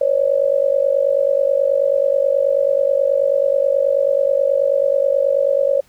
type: tone with amplitude modulation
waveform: sine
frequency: 554.4 Hz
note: C#5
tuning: in tune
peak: -9 dBFS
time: 0.01-5.81 s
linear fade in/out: 5 ms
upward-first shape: sine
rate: 49.3 Hz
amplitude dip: 90%
effects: pink hiss -54 dBFS RMS until 5.88 s